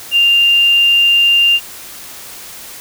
sine tone, 2794 Hz, F7, in tune, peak -7 dBFS, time 0.11-1.6 s, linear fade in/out 50 ms, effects white hiss -32 dBFS RMS until 2.8 s

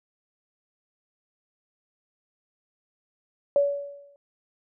sine tone with exponential decay, 568 Hz, C#5, 42 cents sharp, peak -15 dBFS, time 3.56-4.16 s, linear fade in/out 1 ms, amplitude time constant 130 ms, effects none

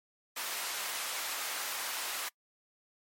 pink high-pass noise, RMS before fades -37 dBFS, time 0.36-2.29 s, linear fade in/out 10 ms, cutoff 940 Hz, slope 12 dB/octave, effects noise-tail reverb RT60 0.1 s tail -25 dB re dry + MP3 64 kbps

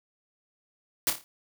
white noise with echo, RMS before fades -24 dBFS, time 1.07-1.1 s, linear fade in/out 0 ms, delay 28 ms, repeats 5, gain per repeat -7 dB, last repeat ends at 1.24 s, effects none

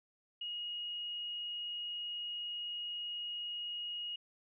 sine tone, 2881 Hz, F#7, 47 cents flat, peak -38 dBFS, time 0.41-4.16 s, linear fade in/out 5 ms, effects none

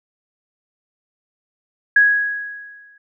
sine tone with exponential decay, 1661.2 Hz, G#6, in tune, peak -7 dBFS, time 1.96-2.98 s, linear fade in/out 5 ms, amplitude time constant 220 ms, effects none

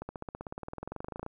accelerating click train, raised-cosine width 1 ms, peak -24 dBFS, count 26, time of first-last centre 0.02-1.264 s, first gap 70 ms, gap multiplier 0.97, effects 11-bit

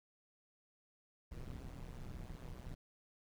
brown noise with amplitude modulation, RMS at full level -44 dBFS, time 1.31-2.75 s, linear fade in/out 10 ms, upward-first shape sine, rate 126 Hz, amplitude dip 90%, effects none

